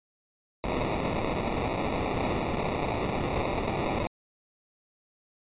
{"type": "noise with sample-and-hold", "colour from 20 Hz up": "white", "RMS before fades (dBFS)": -29, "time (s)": [0.64, 4.07], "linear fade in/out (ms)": 0, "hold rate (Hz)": 1575, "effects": ["resampled to 8000 Hz"]}